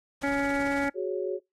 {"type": "noise with tremolo", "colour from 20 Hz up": "pink", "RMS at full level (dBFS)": -40, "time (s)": [0.21, 0.89], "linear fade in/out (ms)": 10, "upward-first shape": "sine", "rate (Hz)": 18, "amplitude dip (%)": 40}
{"type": "harmonic tone", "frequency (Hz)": 280.2, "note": "C#4", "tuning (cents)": 19, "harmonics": [1, 2, 3, 5, 6, 7, 8], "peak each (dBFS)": [-28, -31, -33, -35, -36, -36, -37], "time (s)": [0.23, 0.9], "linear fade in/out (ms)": 10}
{"type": "chord", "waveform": "sine", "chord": "F# suspended second", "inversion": "none", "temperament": "equal", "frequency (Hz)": [370, 415.3, 554.4], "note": ["F#4", "G#4", "C#5"], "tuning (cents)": [0, 0, 0], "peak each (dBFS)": [-30, -33, -34], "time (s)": [0.94, 1.4], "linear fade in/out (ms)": 50}
{"effects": ["noise-tail reverb RT60 0.2 s tail -25 dB re dry", "low-pass 9000 Hz 12 dB/octave"]}